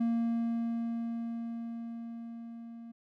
triangle tone with level ramp, 231.6 Hz, A#3, 11 cents flat, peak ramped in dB -24 to -42 dBFS, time 0-2.92 s, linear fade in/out 10 ms, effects none

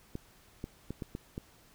clicks, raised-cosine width 3 ms, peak -24 dBFS, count 6, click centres 0.154 / 0.641 / 0.906 / 1.022 / 1.151 / 1.379 s, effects pink hiss -61 dBFS RMS until 1.74 s

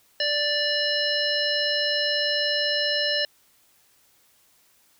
harmonic tone with a mistuned harmonic, 587.3 Hz, D5, in tune, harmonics 1 / 3 / 5 / 7 / 9, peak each -28 / -28 / -28 / -28 / -28 dBFS, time 0.2-3.25 s, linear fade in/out 2 ms, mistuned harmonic 5, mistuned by -16 cents, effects white hiss -61 dBFS RMS until 4.99 s

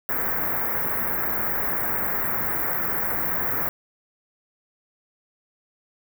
white band-stop noise, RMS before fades -25 dBFS, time 0.09-3.69 s, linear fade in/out 0 ms, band 2000 to 14000 Hz, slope 48 dB/octave, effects none

